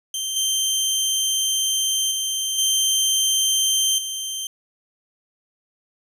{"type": "tone with level steps", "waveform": "20% pulse", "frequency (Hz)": 3136, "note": "G7", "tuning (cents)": 0, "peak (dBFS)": [-19, -14, -17, -12, -21], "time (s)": [0.14, 4.47], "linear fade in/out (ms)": 2, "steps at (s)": [0.36, 2.11, 2.58, 3.98], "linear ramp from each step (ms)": 5, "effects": []}